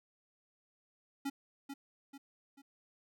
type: tone with echo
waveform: square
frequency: 277.2 Hz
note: C#4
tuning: in tune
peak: -35 dBFS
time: 1.25-1.3 s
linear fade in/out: 10 ms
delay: 440 ms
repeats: 3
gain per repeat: -7 dB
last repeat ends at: 2.62 s
effects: none